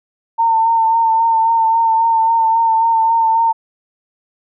sine tone with vibrato, 906 Hz, A#5, 50 cents flat, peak -10 dBFS, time 0.38-3.53 s, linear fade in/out 20 ms, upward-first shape sine, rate 3.7 Hz, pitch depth 25 cents each way, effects none

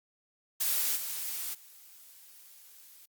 blue noise with level steps, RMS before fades -29 / -36 / -54 dBFS, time 0.6-3.06 s, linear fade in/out 10 ms, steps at 0.95 / 1.53 s, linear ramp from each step 20 ms, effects Opus 48 kbps

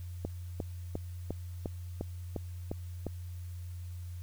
click train, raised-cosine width 2 ms, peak -21 dBFS, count 9, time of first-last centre 0.25-3.067 s, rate 2.84 Hz, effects added 88 Hz sine -39 dBFS peak until 4.22 s + white hiss -61 dBFS RMS until 4.22 s

